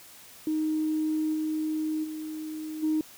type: tone with level steps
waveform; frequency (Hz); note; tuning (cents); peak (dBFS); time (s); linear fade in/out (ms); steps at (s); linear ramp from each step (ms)
sine; 311.1; D#4; 0; -24 / -26 / -33 / -22; 0.47-3.01; 2; 1.33 / 2.03 / 2.82; 20
effects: tanh soft clip ceiling -18 dBFS + white hiss -50 dBFS RMS until 3.17 s